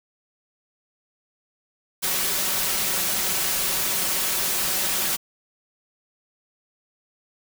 white noise with comb filter, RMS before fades -24 dBFS, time 2.02-5.17 s, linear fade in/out 20 ms, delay 5.3 ms, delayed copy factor +0.55, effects none

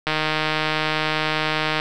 click train, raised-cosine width 0.3 ms, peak -5 dBFS, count 269, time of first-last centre 0.07-1.799 s, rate 155 Hz, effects none

